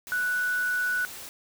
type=tone in noise; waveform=sine; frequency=1480 Hz; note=F#6; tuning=in tune; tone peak=-24 dBFS; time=0.12-1.05 s; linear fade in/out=0 ms; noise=white; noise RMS=-41 dBFS; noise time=0.07-1.29 s; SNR=+14 dB; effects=none